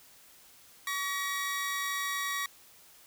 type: tone pair together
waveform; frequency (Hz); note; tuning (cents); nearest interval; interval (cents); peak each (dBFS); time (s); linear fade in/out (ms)
sawtooth; 1133 / 1905.5; C#6 / A#6; +37 / +38; major sixth; 901; -31 / -30; 0.87-2.46; 2
effects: white hiss -57 dBFS RMS until 3.06 s